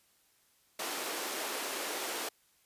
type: high-pass noise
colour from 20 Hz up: pink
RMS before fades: -37 dBFS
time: 0.79-2.29 s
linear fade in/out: 5 ms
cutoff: 330 Hz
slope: 24 dB/octave
effects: white hiss -69 dBFS RMS until 2.65 s + resampled to 32000 Hz